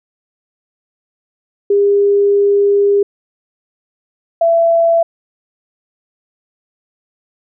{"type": "tone pair in turn", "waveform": "sine", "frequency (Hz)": [403.6, 669.4], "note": ["G#4", "E5"], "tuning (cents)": [-49, 26], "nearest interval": "major sixth", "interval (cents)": 875, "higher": "second", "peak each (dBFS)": -8, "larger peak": "neither", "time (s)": [[1.7, 3.03], [4.41, 5.03]], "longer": "first", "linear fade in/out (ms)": 5, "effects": []}